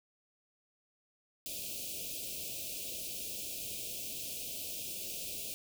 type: band-stop noise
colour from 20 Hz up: white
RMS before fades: -41 dBFS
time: 1.46-5.54 s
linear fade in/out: 0 ms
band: 690 to 2400 Hz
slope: 96 dB/octave
effects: none